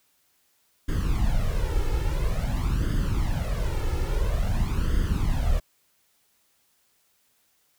brown noise with flanger, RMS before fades -24 dBFS, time 0.88-5.6 s, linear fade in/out 10 ms, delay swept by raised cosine 0.61 to 2.31 ms, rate 0.49 Hz, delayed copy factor +0.75, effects white hiss -67 dBFS RMS until 7.78 s

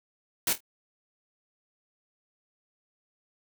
white noise with echo, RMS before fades -26 dBFS, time 0.47-0.53 s, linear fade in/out 2 ms, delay 25 ms, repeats 3, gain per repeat -11 dB, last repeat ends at 0.605 s, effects none

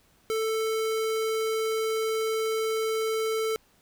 square tone, 441.9 Hz, A4, 7 cents sharp, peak -26 dBFS, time 0.3-3.56 s, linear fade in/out 0 ms, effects pink hiss -63 dBFS RMS until 3.81 s

